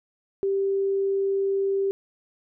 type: tone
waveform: sine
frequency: 392 Hz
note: G4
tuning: in tune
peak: -21 dBFS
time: 0.43-1.91 s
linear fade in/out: 0 ms
effects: none